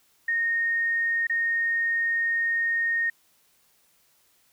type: tone with dropouts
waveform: sine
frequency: 1850 Hz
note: A#6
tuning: 14 cents flat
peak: -22 dBFS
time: 0.28-3.1 s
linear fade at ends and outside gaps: 5 ms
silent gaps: 1.27-1.296 s
effects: white hiss -64 dBFS RMS until 4.52 s